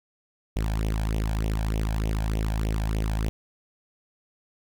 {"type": "tone with flanger", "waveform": "sawtooth", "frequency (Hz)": 53.8, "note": "A1", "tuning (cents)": -38, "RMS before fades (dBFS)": -26, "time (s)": [0.56, 3.29], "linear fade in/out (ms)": 0, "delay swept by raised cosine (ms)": [0.32, 1.28], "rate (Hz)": 3.3, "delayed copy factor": 0.75, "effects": []}